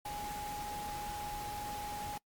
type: tone in noise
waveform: sine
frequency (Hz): 830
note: G#5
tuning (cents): -1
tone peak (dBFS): -39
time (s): 0.05-2.18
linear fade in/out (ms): 5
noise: pink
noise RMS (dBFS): -45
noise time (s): 0.05-2.18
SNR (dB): +3
effects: noise-tail reverb RT60 0.1 s tail -23 dB re dry + MP3 96 kbps